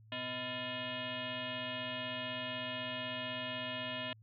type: tone with frequency modulation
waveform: sine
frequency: 1760 Hz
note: A6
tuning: in tune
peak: -37 dBFS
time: 0.12-4.13 s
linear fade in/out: 2 ms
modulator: 377 Hz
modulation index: 4.3
effects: added 109 Hz sine -57 dBFS peak until 4.22 s